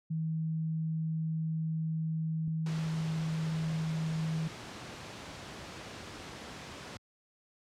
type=tone; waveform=sine; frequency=160 Hz; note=D#3; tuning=49 cents sharp; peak=-30 dBFS; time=0.1-4.48 s; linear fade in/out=10 ms
type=click; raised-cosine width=5 ms; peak=-31 dBFS; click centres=2.478 s
type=noise; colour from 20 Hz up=pink; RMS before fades=-44 dBFS; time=2.66-6.97 s; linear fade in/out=2 ms
effects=high-pass 80 Hz 12 dB/octave + low-pass 6000 Hz 12 dB/octave